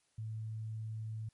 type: tone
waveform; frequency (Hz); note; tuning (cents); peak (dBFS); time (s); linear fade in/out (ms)
sine; 110; A2; 0; -38; 0.18-1.29; 5
effects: white hiss -75 dBFS RMS until 1.33 s + MP3 48 kbps